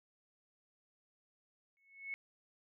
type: tone with exponential growth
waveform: sine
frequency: 2200 Hz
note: C#7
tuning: 14 cents flat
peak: -36 dBFS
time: 1.77-2.14 s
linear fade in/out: 0 ms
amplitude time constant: 79 ms
effects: none